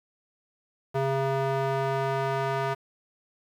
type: tone with band-pass filter sweep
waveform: square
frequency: 135.5 Hz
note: C#3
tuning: 39 cents flat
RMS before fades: -27 dBFS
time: 0.94-2.75 s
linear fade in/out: 20 ms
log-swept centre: 620 to 970 Hz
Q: 1
effects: 9-bit